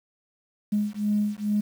sine beating tone pair, 207.3 / 209.6 Hz, G#3 / G#3, -3 / +16 cents, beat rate 2.3 Hz, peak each -25 dBFS, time 0.72-1.61 s, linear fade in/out 10 ms, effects tanh soft clip ceiling -15 dBFS + 8-bit

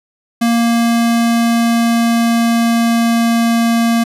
square tone with pitch glide, 233.1 to 231.5 Hz, A#3 to A#3, 0 to -12 cents, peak -11 dBFS, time 0.41-4.04 s, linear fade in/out 10 ms, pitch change -12 cents, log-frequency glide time 0.58-3.68 s, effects resampled to 32000 Hz

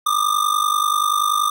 square ring-modulated tone, 1202 Hz, D6, 40 cents sharp, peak -14 dBFS, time 0.06-1.5 s, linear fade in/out 5 ms, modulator 25.2 Hz, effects none

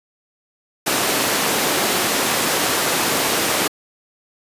pink high-pass noise, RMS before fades -19 dBFS, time 0.86-3.68 s, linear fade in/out 10 ms, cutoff 270 Hz, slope 12 dB/octave, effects resampled to 32000 Hz

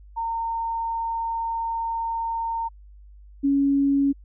sine tone pair in turn, 915 / 278.6 Hz, A#5 / C#4, -32 / +9 cents, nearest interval octave + major sixth, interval 2059 cents, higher first, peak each -24 / -17 dBFS, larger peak second, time 0.16-2.69 / 3.43-4.13 s, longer first, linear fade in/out 20 ms, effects added 50 Hz sine -44 dBFS peak until 4.24 s

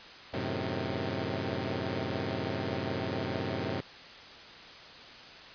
10% pulse chord, F# diminished seventh, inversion none, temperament equal, 92.5 / 110 / 130.81 / 155.56 Hz, F#2 / A2 / C3 / Eb3, 0 / 0 / 0 / 0 cents, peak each -28 / -29 / -28 / -33 dBFS, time 0.33-3.81 s, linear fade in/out 10 ms, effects white hiss -48 dBFS RMS until 5.54 s + resampled to 11025 Hz

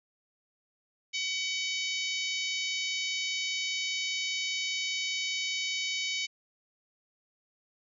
harmonic tone, 755 Hz, F#5, 35 cents sharp, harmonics 3 / 4 / 5 / 6 / 7 / 8 / 9, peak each -34 / -36 / -38 / -40 / -41 / -42 / -43 dBFS, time 1.13-6.27 s, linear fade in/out 20 ms, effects none

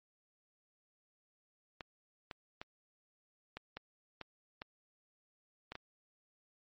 clicks, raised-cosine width 0.3 ms, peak -27 dBFS, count 9, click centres 1.808 / 2.312 / 2.615 / 3.57 / 3.77 / 4.213 / 4.619 / 5.72 / 5.754 s, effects MP3 32 kbps

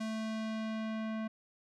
square tone with low-pass filter sweep, 220 Hz, A3, in tune, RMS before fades -37 dBFS, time 0-1.28 s, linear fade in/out 10 ms, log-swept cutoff 7700 to 2100 Hz, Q 0.83, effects none

